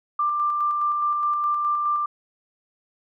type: tone with tremolo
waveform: sine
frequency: 1185 Hz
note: D6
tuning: 15 cents sharp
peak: -19 dBFS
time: 0.19-2.06 s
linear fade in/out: 5 ms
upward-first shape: square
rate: 4.8 Hz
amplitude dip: 25%
effects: none